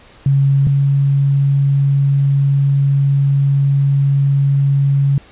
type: tone pair in turn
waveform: sine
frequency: 138.1 / 139.14 Hz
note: C#3 / C#3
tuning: -6 / +7 cents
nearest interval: unison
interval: 13 cents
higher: second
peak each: -9 / -10 dBFS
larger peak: first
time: 0.26-0.67 / 0.67-5.18 s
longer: second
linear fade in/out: 2 ms
effects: pink hiss -44 dBFS RMS until 5.31 s + resampled to 8000 Hz